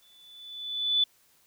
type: tone with exponential growth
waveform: sine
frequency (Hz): 3482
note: A7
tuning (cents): -19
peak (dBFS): -19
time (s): 0.02-1.04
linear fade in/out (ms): 5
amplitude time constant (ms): 220
effects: white hiss -64 dBFS RMS until 1.46 s